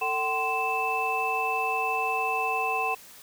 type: tone cluster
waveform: sine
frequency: 447.2 / 764 / 1038 / 2637 Hz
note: A4 / G5 / C6 / E7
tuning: +28 / -45 / -14 / 0 cents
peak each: -34 / -29 / -30 / -29 dBFS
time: 0.01-2.95 s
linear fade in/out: 10 ms
effects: white hiss -49 dBFS RMS until 3.22 s